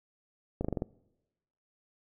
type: slowing click train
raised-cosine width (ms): 2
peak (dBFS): -18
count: 6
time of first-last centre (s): 0.61-0.821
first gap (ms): 36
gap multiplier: 1.08
effects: noise-tail reverb RT60 1.0 s tail -24 dB re dry